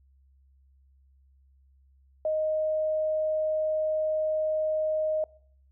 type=tone; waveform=sine; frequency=622.3 Hz; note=D#5; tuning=in tune; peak=-24 dBFS; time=2.25-5.24 s; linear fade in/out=2 ms; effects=noise-tail reverb RT60 0.6 s tail -23 dB re dry + added 67 Hz sine -58 dBFS peak until 5.71 s